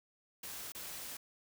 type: noise with dropouts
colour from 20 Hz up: white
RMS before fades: -45 dBFS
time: 0.43-1.17 s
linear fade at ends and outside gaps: 5 ms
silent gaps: 0.721-0.748 s
effects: none